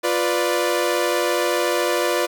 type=chord; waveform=sawtooth; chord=B diminished; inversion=second; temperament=equal with one note detuned; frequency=350.8 / 493.9 / 587.3 Hz; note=F4 / B4 / D5; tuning=+8 / 0 / 0 cents; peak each=-19 dBFS; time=0.03-2.27 s; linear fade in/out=20 ms; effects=none